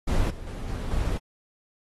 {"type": "noise with level steps", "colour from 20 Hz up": "brown", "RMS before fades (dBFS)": [-23, -38, -33, -30, -26], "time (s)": [0.07, 1.18], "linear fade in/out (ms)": 10, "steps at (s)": [0.3, 0.47, 0.69, 0.91], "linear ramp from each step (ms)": 2, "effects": ["AAC 32 kbps"]}